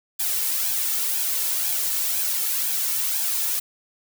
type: noise with flanger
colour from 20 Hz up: blue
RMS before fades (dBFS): -24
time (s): 0.19-3.6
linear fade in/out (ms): 10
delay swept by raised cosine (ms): 1.2 to 2.3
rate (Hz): 2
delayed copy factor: +0.6
effects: none